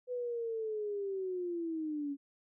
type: linear sweep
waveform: sine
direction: down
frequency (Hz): 501 to 277.2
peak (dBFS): -34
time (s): 0.07-2.17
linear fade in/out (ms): 50
effects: none